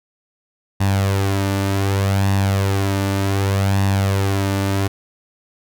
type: tone with flanger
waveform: sawtooth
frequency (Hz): 98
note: G2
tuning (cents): 0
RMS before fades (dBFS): -18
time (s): 0.8-4.88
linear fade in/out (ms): 10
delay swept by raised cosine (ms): 1.1 to 3.4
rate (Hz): 0.66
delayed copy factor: +0.55
effects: none